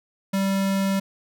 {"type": "tone", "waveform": "square", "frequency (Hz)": 194.7, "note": "G3", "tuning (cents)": -12, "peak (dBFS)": -21, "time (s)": [0.33, 1], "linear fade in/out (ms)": 10, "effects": []}